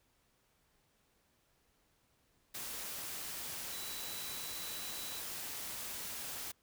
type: tone in noise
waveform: sine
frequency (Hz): 3951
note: B7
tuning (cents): 0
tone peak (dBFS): -48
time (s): 3.72-5.2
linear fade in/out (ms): 10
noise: white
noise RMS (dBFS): -43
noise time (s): 2.54-6.52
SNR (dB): -8
effects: pink hiss -74 dBFS RMS until 6.62 s